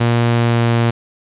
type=tone with pitch glide; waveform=sawtooth; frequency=118.1 to 117.01 Hz; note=A#2 to A#2; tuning=+23 to +7 cents; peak=-8 dBFS; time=0-0.91 s; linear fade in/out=10 ms; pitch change=-16 cents; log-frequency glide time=0.26-0.77 s; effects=resampled to 8000 Hz + 7-bit